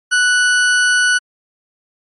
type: tone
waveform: 40% pulse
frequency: 1480 Hz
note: F#6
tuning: in tune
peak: -10 dBFS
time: 0.11-1.19 s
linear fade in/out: 20 ms
effects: MP3 48 kbps